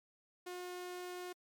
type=tone; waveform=sawtooth; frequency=359.5 Hz; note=F#4; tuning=50 cents flat; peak=-39 dBFS; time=0.46-1.33 s; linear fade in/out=10 ms; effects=MP3 96 kbps